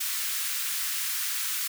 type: high-pass noise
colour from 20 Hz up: white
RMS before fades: -30 dBFS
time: 0-1.68 s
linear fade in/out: 10 ms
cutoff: 1300 Hz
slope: 24 dB/octave
effects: none